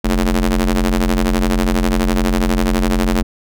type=ring-modulated tone; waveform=sawtooth; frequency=90.7 Hz; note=F#2; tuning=34 cents flat; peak=-6 dBFS; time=0.04-3.23 s; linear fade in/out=10 ms; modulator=130 Hz; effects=none